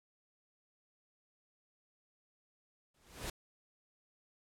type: noise with exponential growth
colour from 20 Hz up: pink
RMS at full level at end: -37 dBFS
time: 2.94-3.3 s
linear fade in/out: 5 ms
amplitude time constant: 77 ms
effects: low-pass 12000 Hz 12 dB/octave